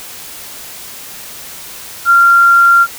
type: tone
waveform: sine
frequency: 1383 Hz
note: F6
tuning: 17 cents flat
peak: -4 dBFS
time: 2.05-2.87 s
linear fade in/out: 50 ms
effects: white hiss -30 dBFS RMS until 2.98 s